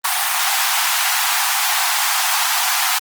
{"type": "high-pass noise", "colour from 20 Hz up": "pink", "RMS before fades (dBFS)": -18, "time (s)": [0.04, 2.99], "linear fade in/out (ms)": 10, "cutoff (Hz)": 720, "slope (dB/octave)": 96, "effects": ["Opus 32 kbps"]}